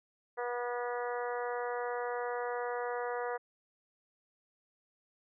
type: harmonic tone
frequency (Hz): 242.8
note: B3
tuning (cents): -29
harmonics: 2 / 3 / 4 / 5 / 6 / 7 / 8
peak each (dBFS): -36 / -40 / -42 / -44 / -46 / -47 / -48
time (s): 0.37-3.38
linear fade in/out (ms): 20
effects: none